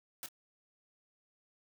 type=noise with echo; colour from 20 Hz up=white; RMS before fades=-42 dBFS; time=0.23-0.26 s; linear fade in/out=0 ms; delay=26 ms; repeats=1; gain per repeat=-13 dB; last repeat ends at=0.286 s; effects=none